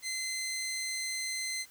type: tone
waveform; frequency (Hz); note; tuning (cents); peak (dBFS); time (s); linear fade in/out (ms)
15% pulse; 2062; C7; -26; -27; 0.02-1.66; 50
effects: white hiss -58 dBFS RMS until 1.7 s